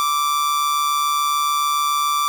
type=tone with amplitude modulation; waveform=45% pulse; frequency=1171 Hz; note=D6; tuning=5 cents flat; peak=-15 dBFS; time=0-2.28 s; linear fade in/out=0 ms; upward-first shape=sine; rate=147 Hz; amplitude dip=45%; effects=none